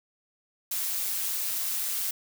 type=noise with amplitude modulation; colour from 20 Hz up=blue; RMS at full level=-28 dBFS; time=0.71-2.11 s; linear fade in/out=5 ms; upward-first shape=sine; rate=187 Hz; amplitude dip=45%; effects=none